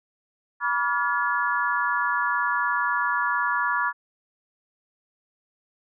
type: tone cluster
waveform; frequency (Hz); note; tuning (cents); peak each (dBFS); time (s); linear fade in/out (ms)
sine; 974 / 1151 / 1412 / 1702; B5 / D6 / F6 / G#6; -24 / -35 / +19 / +42; -27; 0.6-3.93; 50
effects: none